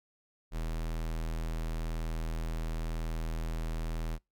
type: tone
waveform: square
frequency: 40.49 Hz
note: E1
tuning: 30 cents flat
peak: -33 dBFS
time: 0.51-4.19 s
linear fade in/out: 50 ms
effects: noise-tail reverb RT60 0.2 s tail -24 dB re dry